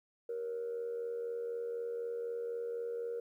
sine tone with amplitude modulation, 470 Hz, A#4, 14 cents sharp, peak -32 dBFS, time 0.29-3.2 s, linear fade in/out 5 ms, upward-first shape sine, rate 84 Hz, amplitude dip 60%, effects tanh soft clip ceiling -31 dBFS + 12-bit

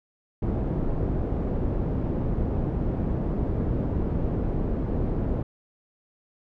pink low-pass noise, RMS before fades -26 dBFS, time 0.42-5.43 s, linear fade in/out 5 ms, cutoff 420 Hz, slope 12 dB/octave, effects none

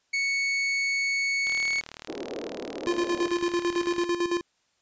40% pulse tone, 2217 Hz, C#7, in tune, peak -23 dBFS, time 0.13-1.81 s, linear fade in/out 10 ms
click train, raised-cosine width 0.2 ms, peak -21 dBFS, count 99, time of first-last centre 1.47-4.042 s, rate 38.1 Hz
white band-pass noise, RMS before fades -36 dBFS, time 2.08-3.28 s, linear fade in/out 5 ms, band 280 to 510 Hz, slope 24 dB/octave
square tone with tremolo, 347.4 Hz, F4, 9 cents flat, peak -23 dBFS, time 2.87-4.41 s, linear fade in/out 0 ms, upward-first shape square, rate 9 Hz, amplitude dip 65%
effects white hiss -70 dBFS RMS until 4.81 s + resampled to 16000 Hz

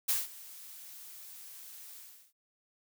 blue noise with ADSR envelope, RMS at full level -28 dBFS, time 0.08-2.33 s, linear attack 12 ms, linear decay 180 ms, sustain -21 dB, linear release 370 ms, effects none

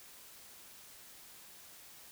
silence, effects white hiss -55 dBFS RMS until 2.11 s

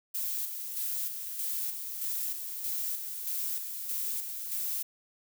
violet noise with tremolo, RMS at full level -33 dBFS, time 0.14-4.83 s, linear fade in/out 10 ms, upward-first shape square, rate 1.6 Hz, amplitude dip 45%, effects none

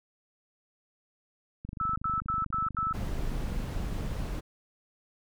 click train, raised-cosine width 5 ms, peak -27 dBFS, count 60, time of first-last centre 1.65-4.048 s, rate 24.6 Hz
sine tone bursts, 1311 Hz, E6, 10 cents flat, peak -27 dBFS, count 5, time 1.8-2.928 s, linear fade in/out 2 ms, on 160 ms, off 82 ms
brown noise, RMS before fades -33 dBFS, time 2.93-4.41 s, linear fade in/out 20 ms
effects none

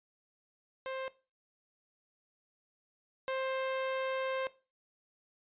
sawtooth tone pair in turn, 527 / 527 Hz, C5 / C5, +12 / +12 cents, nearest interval unison, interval 0 cents, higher neither, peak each -33 / -29 dBFS, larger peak second, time 0.86-1.08 / 3.28-4.47 s, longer second, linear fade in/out 0 ms, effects noise-tail reverb RT60 0.3 s tail -17 dB re dry + resampled to 8000 Hz

